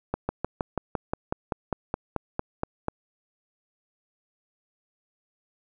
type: slowing click train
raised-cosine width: 1 ms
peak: -12 dBFS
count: 15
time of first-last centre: 0.14-2.884 s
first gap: 150 ms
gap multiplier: 1.04
effects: none